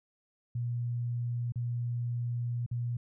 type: tone with dropouts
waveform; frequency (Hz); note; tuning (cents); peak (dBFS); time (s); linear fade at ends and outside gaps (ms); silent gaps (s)
sine; 120; B2; -49; -30; 0.55-2.97; 5; 1.522-1.557 / 2.663-2.712
effects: none